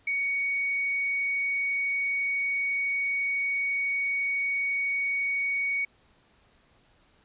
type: tone with quantisation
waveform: sine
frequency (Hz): 2237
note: C#7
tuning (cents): +15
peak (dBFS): -25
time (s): 0.07-5.85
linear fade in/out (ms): 5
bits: 9
effects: pink hiss -63 dBFS RMS until 7.24 s + resampled to 8000 Hz